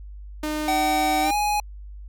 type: tone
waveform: sawtooth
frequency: 304.9 Hz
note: D#4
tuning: 35 cents flat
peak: -21 dBFS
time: 0.43-1.31 s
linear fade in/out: 5 ms
type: tone with pitch glide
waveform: square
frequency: 760 to 833.6 Hz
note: F#5 to G#5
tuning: +46 to +6 cents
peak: -21 dBFS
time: 0.68-1.6 s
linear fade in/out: 2 ms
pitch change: +160 cents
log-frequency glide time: 1.22-1.35 s
effects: added 50 Hz sine -36 dBFS peak until 2.08 s